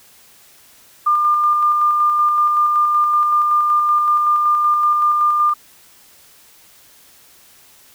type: tone with tremolo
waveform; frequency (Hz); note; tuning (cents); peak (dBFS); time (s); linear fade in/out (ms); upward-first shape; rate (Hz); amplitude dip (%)
sine; 1200; D6; +37; -11; 1.06-5.54; 10; square; 5.3; 25
effects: white hiss -48 dBFS RMS until 7.94 s